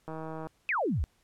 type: click train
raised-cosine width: 1 ms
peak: -26 dBFS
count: 63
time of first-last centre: 0.08-0.47 s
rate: 159 Hz
type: exponential sweep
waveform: sine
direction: down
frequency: 2637 to 55.4 Hz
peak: -26 dBFS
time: 0.69-1.04 s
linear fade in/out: 0 ms
effects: pink hiss -69 dBFS RMS until 1.23 s + low-pass 12000 Hz 12 dB/octave